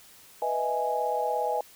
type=chord; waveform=sine; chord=E major seventh; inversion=second; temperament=equal; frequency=493.9 / 622.3 / 659.3 / 830.6 Hz; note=B4 / D#5 / E5 / G#5; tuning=0 / 0 / 0 / 0 cents; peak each=-31 / -32 / -34 / -28 dBFS; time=0.42-1.61 s; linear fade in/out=2 ms; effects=white hiss -53 dBFS RMS until 1.75 s